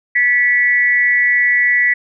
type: tone with amplitude modulation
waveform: sine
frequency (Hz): 1958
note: B6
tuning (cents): -15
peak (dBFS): -7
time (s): 0.15-1.94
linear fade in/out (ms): 10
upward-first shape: sine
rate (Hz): 243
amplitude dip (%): 70
effects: none